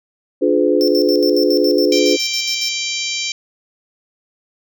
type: chord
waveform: sine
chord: D diminished seventh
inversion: none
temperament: just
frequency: 293.7 / 352.4 / 422.9 / 507.5 Hz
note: D4 / F4 / Ab4 / Cb5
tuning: 0 / +16 / +31 / +47 cents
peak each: -17 dBFS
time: 0.41-2.17 s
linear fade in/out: 20 ms
type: tone with tremolo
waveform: square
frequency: 5370 Hz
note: E8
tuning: 31 cents sharp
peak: -20 dBFS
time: 0.81-2.7 s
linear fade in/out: 0 ms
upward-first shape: square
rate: 7.2 Hz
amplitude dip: 80%
type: harmonic tone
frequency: 784 Hz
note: G5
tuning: in tune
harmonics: 3 / 4 / 5 / 6 / 7 / 8 / 9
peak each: -25 / -26 / -27 / -28 / -28 / -29 / -30 dBFS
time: 1.92-3.32 s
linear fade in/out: 2 ms
effects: none